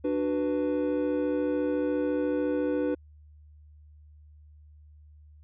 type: chord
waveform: triangle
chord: B minor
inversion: first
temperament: just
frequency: 296.3 / 370.4 / 493.9 Hz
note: D4 / F#4 / B4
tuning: +15 / +2 / 0 cents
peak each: -26 / -31 / -27 dBFS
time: 0.04-2.95 s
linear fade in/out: 10 ms
effects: added 75 Hz sine -50 dBFS peak until 5.43 s + resampled to 8000 Hz